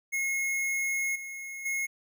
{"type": "tone with level steps", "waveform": "square", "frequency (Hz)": 2165, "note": "C#7", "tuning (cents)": -41, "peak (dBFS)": [-28, -38, -29], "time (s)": [0.12, 1.87], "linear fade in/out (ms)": 20, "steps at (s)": [1.15, 1.65], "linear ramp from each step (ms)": 10, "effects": []}